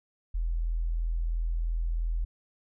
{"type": "tone", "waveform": "sine", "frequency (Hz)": 41.49, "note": "E1", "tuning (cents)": 12, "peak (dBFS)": -26, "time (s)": [0.34, 2.25], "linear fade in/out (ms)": 10, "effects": []}